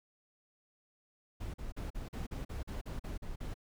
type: noise bursts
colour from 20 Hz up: brown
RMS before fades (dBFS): -40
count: 12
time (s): 1.4-3.542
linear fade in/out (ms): 10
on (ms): 140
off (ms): 42
effects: none